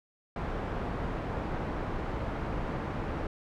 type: low-pass noise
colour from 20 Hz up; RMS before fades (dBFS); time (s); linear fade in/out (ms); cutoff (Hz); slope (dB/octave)
pink; -34; 0.36-3.27; 2; 1300; 12
effects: none